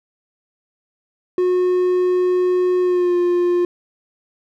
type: tone with pitch glide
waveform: triangle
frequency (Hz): 363 to 352.7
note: F#4 to F4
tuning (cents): -33 to +17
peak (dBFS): -12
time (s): 1.38-3.65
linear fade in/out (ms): 2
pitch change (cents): -50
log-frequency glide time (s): 2.81-3.16
effects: none